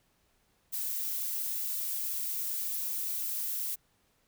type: noise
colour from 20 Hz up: violet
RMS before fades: -34 dBFS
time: 0.72-3.76 s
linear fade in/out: 20 ms
effects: pink hiss -71 dBFS RMS until 4.27 s